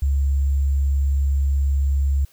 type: tone with sample-and-hold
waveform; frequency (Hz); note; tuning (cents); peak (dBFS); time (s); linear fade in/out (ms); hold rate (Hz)
sine; 69.3; C#2; 0; -16; 0.02-2.25; 5; 7350
effects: white hiss -56 dBFS RMS until 2.32 s